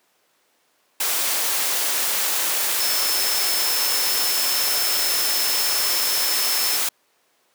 sine tone in noise, 5274 Hz, E8, in tune, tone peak -24 dBFS, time 2.8-6.77 s, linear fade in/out 5 ms, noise white, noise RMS -22 dBFS, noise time 1-6.89 s, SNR -5 dB, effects pink hiss -63 dBFS RMS until 7.54 s + high-pass 400 Hz 12 dB/octave

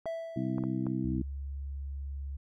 clicks, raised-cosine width 1 ms, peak -27 dBFS, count 4, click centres 0.057 / 0.582 / 0.638 / 0.867 s
triangle tone with exponential decay, 659.3 Hz, E5, in tune, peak -29 dBFS, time 0.06-1.17 s, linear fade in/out 2 ms, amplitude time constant 240 ms
harmonic tone, 64.5 Hz, C2, 24 cents flat, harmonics 2 / 3 / 4 / 5, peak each -35 / -35 / -35 / -35 dBFS, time 0.36-1.22 s, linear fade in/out 5 ms
sine tone, 69.3 Hz, C#2, in tune, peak -35 dBFS, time 1.04-2.37 s, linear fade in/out 10 ms
effects none

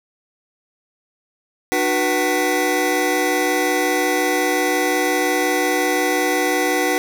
square tone cluster, 301.3 / 366.9 / 487.5 / 756 / 1986 Hz, D4 / F#4 / B4 / F#5 / B6, +44 / -15 / -23 / +37 / +9 cents, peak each -24 dBFS, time 1.72-6.98 s, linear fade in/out 0 ms, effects none

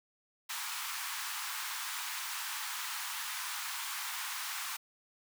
pink high-pass noise, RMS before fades -39 dBFS, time 0.49-4.77 s, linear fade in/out 10 ms, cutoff 900 Hz, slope 48 dB/octave, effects none

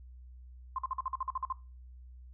sine tone bursts, 1046.5 Hz, C6, in tune, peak -31 dBFS, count 11, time 0.76-1.525 s, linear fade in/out 2 ms, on 25 ms, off 49 ms, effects noise-tail reverb RT60 0.3 s tail -18 dB re dry + added 62 Hz sine -48 dBFS peak until 2.33 s

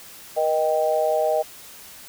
sine chord, Eb major, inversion second, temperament equal with one note detuned, 477.6 / 622.3 / 784 Hz, Bb4 / Eb5 / G5, +42 / 0 / 0 cents, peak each -25 / -20 / -25 dBFS, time 0.36-1.43 s, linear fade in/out 20 ms, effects white hiss -43 dBFS RMS until 2.08 s

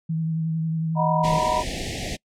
sine tone with vibrato, 161.2 Hz, E3, 38 cents flat, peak -22 dBFS, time 0.09-1.39 s, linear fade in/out 10 ms, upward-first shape triangle, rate 11 Hz, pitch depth 28 cents each way
sine chord, B major seventh, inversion first, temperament equal with one note detuned, 622.3 / 740 / 945.9 / 987.8 Hz, D#5 / F#5 / A#5 / B5, 0 / 0 / +25 / 0 cents, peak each -25 / -28 / -24 / -25 dBFS, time 0.95-1.64 s, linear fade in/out 50 ms
pink band-stop noise, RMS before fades -29 dBFS, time 1.23-2.17 s, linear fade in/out 20 ms, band 800 to 1800 Hz, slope 96 dB/octave
effects noise-tail reverb RT60 0.1 s tail -25 dB re dry + low-pass 7000 Hz 12 dB/octave

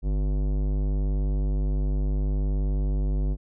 sine tone with tanh clipping, 49.67 Hz, G1, 24 cents sharp, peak -24 dBFS, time 0.02-3.37 s, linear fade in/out 50 ms, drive 17 dB, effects none

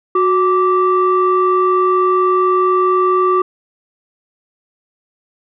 sine tone pair together, 367.9 / 1168 Hz, F#4 / D6, -10 / -10 cents, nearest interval octave + minor sixth, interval 2000 cents, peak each -12 dBFS, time 0.15-3.42 s, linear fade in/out 5 ms, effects tanh soft clip ceiling -5 dBFS

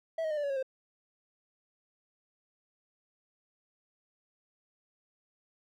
triangle tone with pitch steps, 652 / 629.1 / 606.9 / 585.6 / 565 / 545.1 / 525.9 Hz, E5 / D#5 / D#5 / D5 / C#5 / C#5 / C5, -19 / +19 / -43 / -5 / +33 / -29 / +9 cents, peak -28 dBFS, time 0.18-0.628 s, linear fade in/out 5 ms, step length 64 ms, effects none

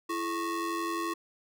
square ring-modulated tone, 380.9 Hz, G4, 50 cents flat, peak -28 dBFS, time 0.09-1.14 s, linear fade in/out 10 ms, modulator 716 Hz, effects none

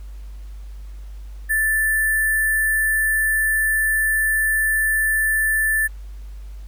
sine tone with sample-and-hold, 1760 Hz, A6, in tune, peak -16 dBFS, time 1.49-5.88 s, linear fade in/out 20 ms, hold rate 11025 Hz, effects added 50 Hz sine -32 dBFS peak until 6.67 s + pink hiss -55 dBFS RMS until 6.67 s

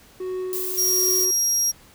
triangle tone with tremolo, 370 Hz, F#4, in tune, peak -23 dBFS, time 0.2-1.31 s, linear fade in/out 5 ms, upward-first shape sine, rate 1.4 Hz, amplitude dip 55%
violet noise, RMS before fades -28 dBFS, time 0.53-1.25 s, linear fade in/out 0 ms
35% pulse tone, 5640 Hz, F8, 16 cents sharp, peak -16 dBFS, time 0.77-1.72 s, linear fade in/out 20 ms
effects pink hiss -51 dBFS RMS until 1.94 s

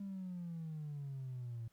triangle exponential sweep, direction down, 200.9 to 113 Hz, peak -38 dBFS, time 0-1.68 s, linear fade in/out 5 ms, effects tanh soft clip ceiling -38 dBFS + pink hiss -75 dBFS RMS until 1.72 s

